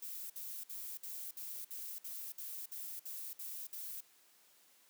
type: noise bursts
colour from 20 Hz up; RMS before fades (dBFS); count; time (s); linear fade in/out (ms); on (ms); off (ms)
violet; -45; 12; 0.02-4.007; 5; 280; 57
effects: white hiss -67 dBFS RMS until 4.89 s + high-pass 200 Hz 12 dB/octave